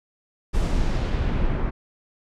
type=noise with low-pass filter sweep; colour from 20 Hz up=brown; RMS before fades=-22 dBFS; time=0.53-1.71 s; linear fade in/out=20 ms; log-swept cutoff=10000 to 1700 Hz; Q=0.92; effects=none